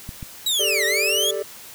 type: clicks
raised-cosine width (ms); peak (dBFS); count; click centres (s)
5; -20; 2; 0.091 / 0.228
type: linear two-way sweep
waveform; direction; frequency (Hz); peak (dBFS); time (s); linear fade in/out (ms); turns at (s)
sawtooth; down then up; 3948 to 1824 to 3416; -16; 0.46-1.31; 5; 0.85
type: chord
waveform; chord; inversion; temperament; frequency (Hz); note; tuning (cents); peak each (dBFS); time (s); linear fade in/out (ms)
triangle; G suspended second; none; equal with one note detuned; 395.2 / 440 / 587.3; G4 / A4 / D5; +14 / 0 / 0; -26; 0.59-1.43; 10
effects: white hiss -41 dBFS RMS until 1.74 s